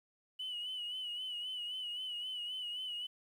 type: tone with vibrato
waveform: sine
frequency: 2960 Hz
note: F#7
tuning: in tune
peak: -37 dBFS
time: 0.39-3.07 s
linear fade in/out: 10 ms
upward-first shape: sine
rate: 3.8 Hz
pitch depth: 56 cents each way
effects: tanh soft clip ceiling -34 dBFS + 11-bit